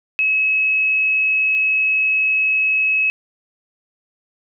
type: tone pair in turn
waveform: sine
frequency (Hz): 2572 / 2572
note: E7 / E7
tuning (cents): -43 / -43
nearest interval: unison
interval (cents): 0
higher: neither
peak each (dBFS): -14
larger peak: neither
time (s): 0.19-1.55 / 1.55-3.1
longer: second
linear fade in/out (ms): 0
effects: none